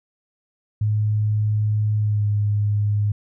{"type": "tone with pitch glide", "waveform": "sine", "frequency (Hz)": [106.3, 103.81], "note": ["G#2", "G#2"], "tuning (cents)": [41, 0], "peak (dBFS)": -17, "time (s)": [0.81, 3.12], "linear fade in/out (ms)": 5, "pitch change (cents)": -41, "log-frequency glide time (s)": [1.98, 2.26], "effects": []}